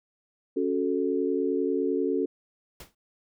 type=chord; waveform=sine; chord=F# minor; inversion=second; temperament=equal; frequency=277.2 / 370 / 440 Hz; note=C#4 / F#4 / A4; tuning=0 / 0 / 0 cents; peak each=-28 dBFS; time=0.56-2.26 s; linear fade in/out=10 ms
type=noise with exponential decay; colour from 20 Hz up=pink; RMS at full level=-39 dBFS; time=2.8-2.95 s; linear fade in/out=5 ms; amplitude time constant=31 ms
effects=none